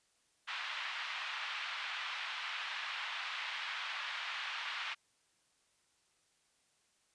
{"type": "band-pass noise", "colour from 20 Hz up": "white", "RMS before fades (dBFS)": -41, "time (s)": [0.47, 4.95], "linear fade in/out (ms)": 20, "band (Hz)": [950, 3300], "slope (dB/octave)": 24, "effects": ["white hiss -74 dBFS RMS until 7.14 s", "resampled to 22050 Hz"]}